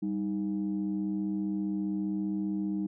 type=tone pair together; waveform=sine; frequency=195.98 / 311.1 Hz; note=G3 / D#4; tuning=0 / 0 cents; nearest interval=minor sixth; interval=800 cents; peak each=-30 / -31 dBFS; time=0.02-2.87 s; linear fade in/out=10 ms; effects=tanh soft clip ceiling -23 dBFS